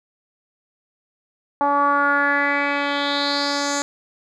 10% pulse tone with low-pass filter sweep, 284.9 Hz, C#4, 48 cents sharp, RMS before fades -20 dBFS, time 1.61-3.82 s, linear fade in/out 0 ms, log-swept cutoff 930 to 6900 Hz, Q 4.7, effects none

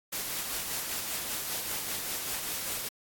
white noise with tremolo, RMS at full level -33 dBFS, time 0.12-2.89 s, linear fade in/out 10 ms, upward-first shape sine, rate 5.1 Hz, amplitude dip 30%, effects AAC 64 kbps

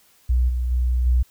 sine tone with level steps, 61.74 Hz, B1, in tune, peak -15 / -20 / -17 / -14 dBFS, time 0.29-1.23 s, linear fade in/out 10 ms, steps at 0.48 / 0.7 / 1.05 s, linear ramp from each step 20 ms, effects white hiss -57 dBFS RMS until 1.3 s

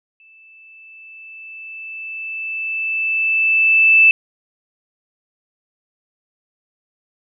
sine tone with exponential growth, 2638 Hz, E7, 1 cent sharp, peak -6 dBFS, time 0.2-4.11 s, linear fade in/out 1 ms, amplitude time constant 850 ms, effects none

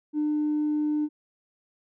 triangle tone with tanh clipping, 300.5 Hz, D4, 40 cents sharp, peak -23 dBFS, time 0.13-1.09 s, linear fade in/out 50 ms, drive 5 dB, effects none

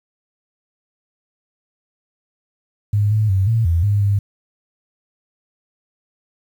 sine tone with pitch steps, 103.5 / 107.8 / 95.7 / 113.6 / 84.1 / 102.3 / 100.8 Hz, G#2 / A2 / G2 / A#2 / E2 / G#2 / G2, -5 / -35 / -41 / -44 / +35 / -26 / +49 cents, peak -13 dBFS, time 2.93-4.19 s, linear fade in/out 5 ms, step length 180 ms, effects 8-bit

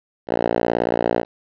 5% pulse tone with band-pass filter, 58.27 Hz, A#1, in tune, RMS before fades -20 dBFS, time 0.27-1.25 s, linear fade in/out 50 ms, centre 550 Hz, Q 1, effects resampled to 11025 Hz + 8-bit

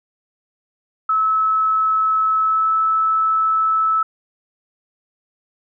sine tone with pitch glide, 1298 to 1307 Hz, E6 to E6, -27 to -15 cents, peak -14 dBFS, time 1.09-4.03 s, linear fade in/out 5 ms, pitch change +12 cents, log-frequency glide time 2.38-2.72 s, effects none

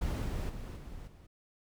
brown noise with level steps, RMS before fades -33 / -35 / -42 / -46 / -54 dBFS, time 0.01-1.27 s, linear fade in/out 10 ms, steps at 0.24 / 0.49 / 0.76 / 1.07 s, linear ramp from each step 10 ms, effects none

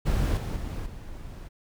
brown noise with level steps, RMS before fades -24 / -30 / -33 / -40 dBFS, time 0.05-1.49 s, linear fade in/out 20 ms, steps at 0.37 / 0.56 / 0.86 s, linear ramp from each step 2 ms, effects none

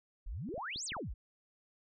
sine exponential two-way sweep, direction up then down, 32.7 to 8660 to 32.7 Hz, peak -38 dBFS, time 0.26-1.14 s, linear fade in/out 10 ms, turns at 0.85 s
clicks, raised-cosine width 3 ms, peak -36 dBFS, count 6, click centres 0.489 / 0.541 / 0.579 / 0.76 / 0.92 / 0.967 s
effects none

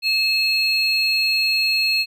triangle tone pair together, 2600 / 4270 Hz, E7 / C8, -24 / +34 cents, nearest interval major sixth, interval 858 cents, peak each -18 dBFS, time 0.02-2.06 s, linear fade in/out 50 ms, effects resampled to 32000 Hz

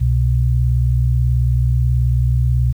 sine tone pair together, 65.41 / 123.87 Hz, C2 / B2, 0 / +6 cents, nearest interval major seventh, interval 1106 cents, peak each -15 dBFS, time 0-2.73 s, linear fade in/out 20 ms, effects 8-bit

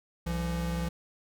square tone pair together, 63.49 / 169.5 Hz, B1 / E3, +49 / +49 cents, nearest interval octave + perfect fourth, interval 1700 cents, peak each -34 / -32 dBFS, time 0.26-0.89 s, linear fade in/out 10 ms, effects none

